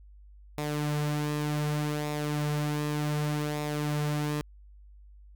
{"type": "tone with flanger", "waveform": "sawtooth", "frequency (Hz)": 149, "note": "D3", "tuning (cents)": 25, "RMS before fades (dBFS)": -30, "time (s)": [0.58, 4.41], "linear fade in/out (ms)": 0, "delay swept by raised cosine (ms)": [0.65, 5.35], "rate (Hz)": 0.66, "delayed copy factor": -0.5, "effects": ["added 50 Hz sine -49 dBFS peak until 5.35 s"]}